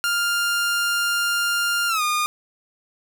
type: tone with pitch glide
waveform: sawtooth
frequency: 1400 to 1218.8 Hz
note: F6 to D#6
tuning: +4 to -36 cents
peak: -16 dBFS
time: 0.04-2.26 s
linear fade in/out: 0 ms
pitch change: -240 cents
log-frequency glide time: 1.88-2.02 s
effects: none